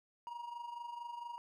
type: tone with amplitude modulation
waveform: triangle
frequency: 950 Hz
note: A#5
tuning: 33 cents sharp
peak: -38 dBFS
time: 0.27-1.38 s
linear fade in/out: 0 ms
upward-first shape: sine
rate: 24.4 Hz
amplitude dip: 65%
effects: none